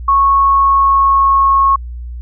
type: tone with pitch glide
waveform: sine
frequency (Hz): 1102 to 1094.4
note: C#6 to C#6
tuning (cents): -11 to -23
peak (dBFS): -7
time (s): 0.08-1.76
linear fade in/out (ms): 5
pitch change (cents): -12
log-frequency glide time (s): 0.42-1.48
effects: added 60 Hz sine -23 dBFS peak until 2.21 s